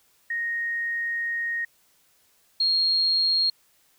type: tone pair in turn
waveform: sine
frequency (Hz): 1864.7 / 4256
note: A#6 / C8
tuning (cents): 0 / +29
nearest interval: octave + major second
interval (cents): 1429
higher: second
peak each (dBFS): -25 / -19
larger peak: second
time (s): 0.3-1.65 / 2.6-3.5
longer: first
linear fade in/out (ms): 5
effects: white hiss -63 dBFS RMS until 3.98 s